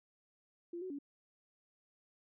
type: tone with pitch steps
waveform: sine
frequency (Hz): 344.6 / 372 / 283.5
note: F4 / F#4 / C#4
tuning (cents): -23 / +9 / +39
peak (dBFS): -40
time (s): 0.73-0.988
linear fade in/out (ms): 5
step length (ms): 86
effects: none